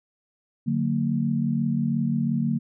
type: chord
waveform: sine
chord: D augmented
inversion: none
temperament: just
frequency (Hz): 146.83 / 183.54 / 229.4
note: D3 / F#3 / A#3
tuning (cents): 0 / -14 / -28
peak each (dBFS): -26 / -28 / -24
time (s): 0.66-2.59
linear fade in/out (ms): 20
effects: none